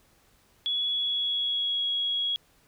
sine tone with pitch glide, 3379 to 3321 Hz, G#7 to G#7, +29 to -1 cents, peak -25 dBFS, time 0.66-2.36 s, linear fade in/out 0 ms, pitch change -30 cents, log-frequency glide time 0.89-1.83 s, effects pink hiss -63 dBFS RMS until 2.67 s

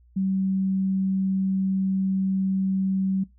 sine tone, 191.3 Hz, G3, 42 cents flat, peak -21 dBFS, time 0.16-3.24 s, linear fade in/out 10 ms, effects noise-tail reverb RT60 0.2 s tail -22 dB re dry + added 60 Hz sine -53 dBFS peak until 3.38 s

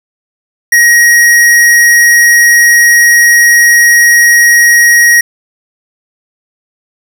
square tone, 1891 Hz, A#6, 24 cents sharp, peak -3 dBFS, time 0.72-5.21 s, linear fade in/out 5 ms, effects 7-bit

